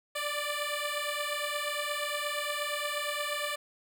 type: beating tone pair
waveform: 10% pulse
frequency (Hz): 584 / 592.5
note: D5 / D5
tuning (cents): -10 / +15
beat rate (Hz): 8.5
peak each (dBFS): -26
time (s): 0.15-3.56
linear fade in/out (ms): 10
effects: none